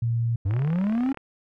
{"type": "tone", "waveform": "sine", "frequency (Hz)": 116.54, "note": "A#2", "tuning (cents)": 0, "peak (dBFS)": -21, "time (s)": [0.02, 0.36], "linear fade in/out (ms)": 5}
{"type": "linear sweep", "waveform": "triangle", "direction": "up", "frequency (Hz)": [90.4, 277.2], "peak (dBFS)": -19, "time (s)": [0.45, 1.13], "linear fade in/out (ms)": 10}
{"type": "click train", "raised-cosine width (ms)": 0.5, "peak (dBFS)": -23, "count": 25, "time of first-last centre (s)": [0.51, 1.173], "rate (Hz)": 36.2}
{"effects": []}